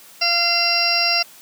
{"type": "harmonic tone with a mistuned harmonic", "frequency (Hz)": 690, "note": "F5", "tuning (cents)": -21, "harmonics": [1, 2, 3, 4, 6, 7, 8], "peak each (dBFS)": [-25, -28, -27, -22, -30, -20, -21], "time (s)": [0.21, 1.23], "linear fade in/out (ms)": 10, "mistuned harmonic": 4, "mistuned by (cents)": -18, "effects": ["white hiss -45 dBFS RMS until 1.41 s", "high-pass 150 Hz 12 dB/octave"]}